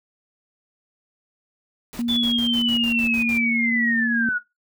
pink noise bursts, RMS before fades -38 dBFS, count 10, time 1.93-3.376 s, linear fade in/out 0 ms, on 87 ms, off 64 ms
sine tone with pitch glide, 236.6 to 232.1 Hz, A#3 to A#3, +26 to -7 cents, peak -21 dBFS, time 1.99-4.29 s, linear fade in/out 2 ms, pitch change -33 cents, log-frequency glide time 2.56-3.15 s
sine linear sweep, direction down, 3500 to 1434 Hz, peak -20 dBFS, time 2.08-4.39 s, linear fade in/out 20 ms
effects noise-tail reverb RT60 0.2 s tail -17 dB re dry

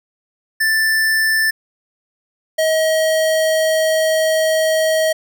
square tone pair in turn, 1766 / 635.1 Hz, A6 / D#5, +6 / +35 cents, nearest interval octave + tritone, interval 1771 cents, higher first, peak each -14 dBFS, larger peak neither, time 0.6-1.51 / 2.58-5.13 s, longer second, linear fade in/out 10 ms, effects none

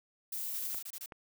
violet noise, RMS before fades -38 dBFS, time 0.32-0.79 s, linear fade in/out 5 ms
blue noise bursts, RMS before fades -43 dBFS, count 7, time 0.54-1.061 s, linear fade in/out 5 ms, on 53 ms, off 25 ms
clicks, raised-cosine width 0.5 ms, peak -31 dBFS, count 2, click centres 0.746 / 1.122 s
effects none

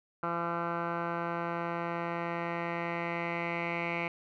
10% pulse tone with low-pass filter sweep, 170.2 Hz, F3, 44 cents flat, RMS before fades -34 dBFS, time 0.23-4.08 s, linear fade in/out 2 ms, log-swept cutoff 1400 to 2200 Hz, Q 6.5, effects none

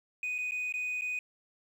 sine tone with dropouts, 2489 Hz, D#7, in tune, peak -29 dBFS, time 0.23-1.19 s, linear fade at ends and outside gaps 2 ms, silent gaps 0.382-0.386 / 0.51-0.519 / 0.724-0.739 / 1.011-1.019 s, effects tanh soft clip ceiling -30 dBFS + 10-bit

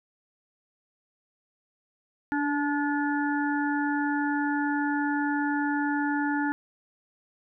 harmonic tone with a mistuned harmonic, 288.4 Hz, D4, 31 cents flat, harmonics 1 / 3 / 5 / 6, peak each -26 / -31 / -33 / -34 dBFS, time 2.32-6.52 s, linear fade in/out 0 ms, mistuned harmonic 1, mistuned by +18 cents, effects none

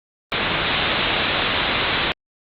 white low-pass noise, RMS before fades -21 dBFS, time 0.32-2.12 s, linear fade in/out 0 ms, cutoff 3900 Hz, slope 96 dB/octave, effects Opus 32 kbps

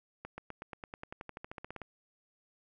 accelerating click train, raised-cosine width 0.5 ms, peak -27 dBFS, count 19, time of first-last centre 0.25-1.817 s, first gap 130 ms, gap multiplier 0.95, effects none

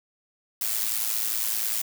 blue noise with amplitude modulation, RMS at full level -24 dBFS, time 0.61-1.82 s, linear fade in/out 5 ms, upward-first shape sine, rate 110 Hz, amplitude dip 70%, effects none

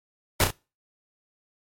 pink noise with echo, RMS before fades -19 dBFS, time 0.4-0.44 s, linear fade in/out 2 ms, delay 33 ms, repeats 2, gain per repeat -6 dB, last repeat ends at 0.506 s, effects noise-tail reverb RT60 0.3 s tail -24 dB re dry + MP3 64 kbps

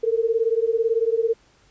sine beating tone pair, 446.2 / 464.2 Hz, A4 / A#4, +24 / -7 cents, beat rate 18 Hz, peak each -21 dBFS, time 0.03-1.34 s, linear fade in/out 10 ms, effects pink hiss -58 dBFS RMS until 1.7 s + resampled to 16000 Hz

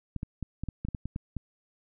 clicks, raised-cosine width 5 ms, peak -21 dBFS, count 11, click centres 0.163 / 0.231 / 0.427 / 0.636 / 0.687 / 0.85 / 0.886 / 0.948 / 1.056 / 1.161 / 1.367 s, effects none

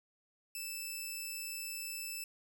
10% pulse tone, 2637 Hz, E7, in tune, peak -31 dBFS, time 0.55-2.24 s, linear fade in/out 2 ms, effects none

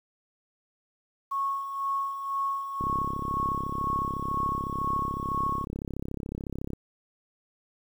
sine tone with tremolo, 1100 Hz, C#6, 14 cents flat, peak -25 dBFS, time 1.31-5.65 s, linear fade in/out 10 ms, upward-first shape sine, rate 2 Hz, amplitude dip 60%
click train, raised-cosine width 3 ms, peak -21 dBFS, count 134, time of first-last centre 2.81-6.733 s, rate 33.9 Hz
effects 9-bit

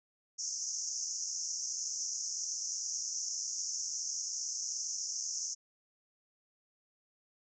white band-pass noise, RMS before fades -38 dBFS, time 0.38-5.55 s, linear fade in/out 20 ms, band 5400 to 6700 Hz, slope 96 dB/octave, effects none

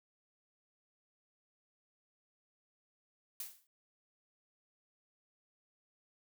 blue noise with exponential decay, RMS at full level -39 dBFS, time 3.4-3.67 s, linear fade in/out 2 ms, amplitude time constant 57 ms, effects none

